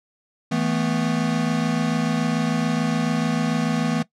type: chord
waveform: square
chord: E suspended fourth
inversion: none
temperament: equal with one note detuned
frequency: 162.45 / 220 / 246.9 Hz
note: E3 / A3 / B3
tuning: -25 / 0 / 0 cents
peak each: -25 dBFS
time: 0.51-4.03 s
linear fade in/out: 10 ms
effects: noise-tail reverb RT60 0.1 s tail -19 dB re dry + low-pass 7000 Hz 12 dB/octave